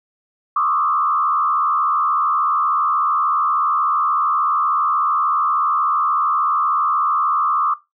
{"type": "tone with frequency modulation", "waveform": "sine", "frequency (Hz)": 1188, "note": "D6", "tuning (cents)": 20, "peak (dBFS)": -14, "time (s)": [0.56, 7.74], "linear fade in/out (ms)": 5, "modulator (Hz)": 76.5, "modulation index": 1.2, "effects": ["noise-tail reverb RT60 0.2 s tail -17 dB re dry"]}